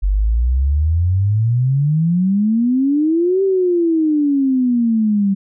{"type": "exponential two-way sweep", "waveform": "sine", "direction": "up then down", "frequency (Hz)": [46.25, 392, 193.1], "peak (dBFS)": -12, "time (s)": [0.02, 5.35], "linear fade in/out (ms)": 20, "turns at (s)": 3.43, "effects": []}